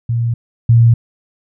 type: tone pair in turn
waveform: sine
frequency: 117.3 / 116.56 Hz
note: A#2 / A#2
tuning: +11 / 0 cents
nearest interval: unison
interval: 11 cents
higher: first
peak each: -13 / -5 dBFS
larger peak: second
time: 0.09-0.34 / 0.69-0.94 s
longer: neither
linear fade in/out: 5 ms
effects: none